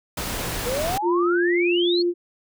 pink noise, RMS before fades -28 dBFS, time 0.17-0.98 s, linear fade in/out 5 ms
sine exponential sweep, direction up, 466.2 to 4463 Hz, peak -23 dBFS, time 0.65-2.03 s, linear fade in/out 20 ms
sine tone, 349.2 Hz, F4, in tune, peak -18 dBFS, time 1.02-2.14 s, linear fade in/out 50 ms
effects none

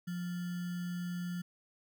sine tone with sample-and-hold, 176.6 Hz, F3, 20 cents sharp, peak -35 dBFS, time 0.07-1.42 s, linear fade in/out 10 ms, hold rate 1575 Hz, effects none

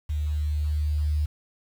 sine tone with level ramp, 75.2 Hz, D2, 42 cents sharp, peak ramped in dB -24 to -21 dBFS, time 0.09-1.26 s, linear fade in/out 10 ms, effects 8-bit

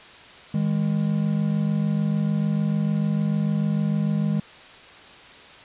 triangle tone pair together, 157.88 / 204.6 Hz, D#3 / G#3, +26 / -26 cents, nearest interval major third, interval 448 cents, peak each -21 dBFS, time 0.54-4.4 s, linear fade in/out 5 ms, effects white hiss -45 dBFS RMS until 5.64 s + resampled to 8000 Hz

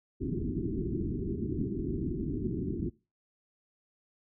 white low-pass noise, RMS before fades -33 dBFS, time 0.2-2.9 s, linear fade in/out 20 ms, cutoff 390 Hz, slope 96 dB/octave, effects noise-tail reverb RT60 0.3 s tail -22 dB re dry

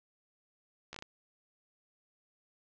slowing click train, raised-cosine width 0.2 ms, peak -26 dBFS, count 5, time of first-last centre 0.93-1.024 s, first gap 14 ms, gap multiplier 1.36, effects low-pass 7000 Hz 12 dB/octave + 11-bit

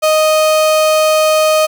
35% pulse tone, 622.3 Hz, D#5, in tune, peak -7 dBFS, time 0.02-1.67 s, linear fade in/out 20 ms, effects none

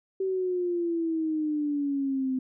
sine exponential sweep, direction down, 385 to 257.1 Hz, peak -25 dBFS, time 0.2-2.39 s, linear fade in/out 5 ms, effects none

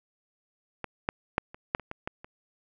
clicks, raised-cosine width 0.5 ms, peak -18 / -11 / -8 / -28 / -9 / -28 / -21 / -17 / -28 dBFS, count 9, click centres 0.843 / 1.089 / 1.381 / 1.545 / 1.749 / 1.797 / 1.914 / 2.075 / 2.245 s, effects none

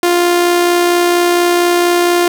sawtooth tone with amplitude modulation, 350 Hz, F4, 4 cents sharp, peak -4 dBFS, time 0.03-2.28 s, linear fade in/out 2 ms, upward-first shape sine, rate 64.3 Hz, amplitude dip 30%, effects none

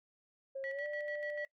sine tone with pitch glide, 540 to 592.3 Hz, C#5 to D5, -45 to +15 cents, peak -37 dBFS, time 0.55-1.45 s, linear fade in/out 10 ms, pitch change +160 cents, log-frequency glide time 0.71-0.85 s
sine tone with tremolo, 1940 Hz, B6, 31 cents flat, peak -39 dBFS, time 0.64-1.45 s, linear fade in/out 0 ms, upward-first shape square, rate 6.8 Hz, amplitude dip 60%
effects noise-tail reverb RT60 0.1 s tail -20 dB re dry + tanh soft clip ceiling -30 dBFS

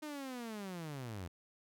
sawtooth linear sweep, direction down, 309.4 to 81.1 Hz, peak -38 dBFS, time 0.02-1.28 s, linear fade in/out 10 ms, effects none

